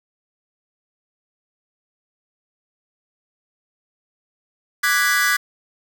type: chord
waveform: 45% pulse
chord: G# half-diminished seventh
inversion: second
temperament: equal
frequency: 1174.7 / 1480 / 1661.2 / 1975.5 Hz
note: D6 / F#6 / G#6 / B6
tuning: 0 / 0 / 0 / 0 cents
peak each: -24 / -22 / -20 / -21 dBFS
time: 4.83-5.37 s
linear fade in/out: 10 ms
effects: none